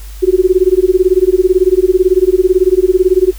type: tone with tremolo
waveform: sine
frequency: 370 Hz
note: F#4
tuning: in tune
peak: -3 dBFS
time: 0.22-3.33 s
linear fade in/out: 20 ms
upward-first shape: sine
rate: 18 Hz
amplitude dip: 100%
effects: added 50 Hz sine -26 dBFS peak until 3.38 s + white hiss -39 dBFS RMS until 3.38 s